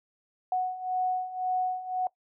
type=beating tone pair; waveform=sine; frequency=737 / 738.9 Hz; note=F#5 / F#5; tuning=-7 / -3 cents; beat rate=1.9 Hz; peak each=-32 / -28 dBFS; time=0.52-2.07 s; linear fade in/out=2 ms; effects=noise-tail reverb RT60 0.1 s tail -20 dB re dry

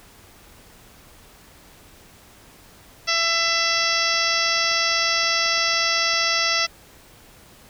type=harmonic tone; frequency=668 Hz; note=E5; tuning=23 cents sharp; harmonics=1 / 2 / 3 / 4 / 5 / 6 / 7 / 8 / 9; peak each=-31 / -26 / -25 / -27 / -29 / -31 / -27 / -25 / -30 dBFS; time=3.07-6.67 s; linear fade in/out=20 ms
type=clicks; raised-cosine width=1 ms; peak=-32 dBFS; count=10; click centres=4.581 / 4.717 / 4.919 / 5.164 / 5.233 / 5.458 / 5.576 / 5.975 / 6.135 / 6.384 s
effects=pink hiss -49 dBFS RMS until 7.69 s

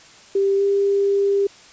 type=tone with pitch glide; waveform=sine; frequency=393.6 to 398.6 Hz; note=G4 to G4; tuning=+7 to +29 cents; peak=-15 dBFS; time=0.35-1.47 s; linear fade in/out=5 ms; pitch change=+22 cents; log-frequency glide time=0.57-0.62 s; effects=white hiss -46 dBFS RMS until 1.72 s + resampled to 16000 Hz

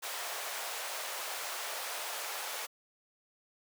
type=high-pass noise; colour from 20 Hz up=pink; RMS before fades=-39 dBFS; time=0.02-2.67 s; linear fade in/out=20 ms; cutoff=570 Hz; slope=24 dB/octave; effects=none

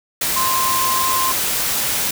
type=tone in noise; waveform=sine; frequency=1046.5 Hz; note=C6; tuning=in tune; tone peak=-18 dBFS; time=0.36-1.32 s; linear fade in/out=5 ms; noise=white; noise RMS=-20 dBFS; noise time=0.21-2.11 s; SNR=-1 dB; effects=none

